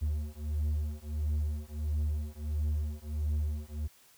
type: beating tone pair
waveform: triangle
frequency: 74.5 / 76 Hz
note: D2 / D#2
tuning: +25 / -40 cents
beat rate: 1.5 Hz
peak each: -31 dBFS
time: 0.01-3.88 s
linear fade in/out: 20 ms
effects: white hiss -61 dBFS RMS until 4.17 s